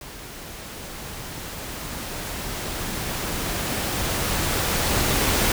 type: noise with level ramp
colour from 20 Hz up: pink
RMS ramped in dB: -39 to -20 dBFS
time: 0.01-5.52 s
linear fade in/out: 2 ms
effects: none